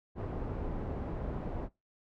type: low-pass noise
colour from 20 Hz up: pink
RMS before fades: -37 dBFS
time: 0.15-1.69 s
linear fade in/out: 50 ms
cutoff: 690 Hz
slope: 12 dB/octave
effects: noise-tail reverb RT60 0.2 s tail -19 dB re dry